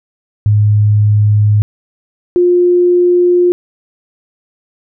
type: tone pair in turn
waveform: sine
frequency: 104.9 / 354.5 Hz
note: G#2 / F4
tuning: +18 / +26 cents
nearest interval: octave + major sixth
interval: 2108 cents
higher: second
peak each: -6 dBFS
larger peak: neither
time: 0.46-1.62 / 2.36-3.52 s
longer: neither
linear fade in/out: 0 ms
effects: none